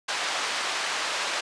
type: band-pass noise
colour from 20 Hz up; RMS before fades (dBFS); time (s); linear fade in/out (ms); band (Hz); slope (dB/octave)
pink; -29; 0.08-1.41; 10; 870 to 5700; 12
effects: resampled to 22050 Hz